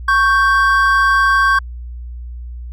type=tone pair together; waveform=triangle; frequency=1108 / 1567 Hz; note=C#6 / G6; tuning=-1 / -1 cents; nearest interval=tritone; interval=600 cents; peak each=-11 dBFS; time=0.08-1.59 s; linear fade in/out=5 ms; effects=added 60 Hz sine -26 dBFS peak until 2.72 s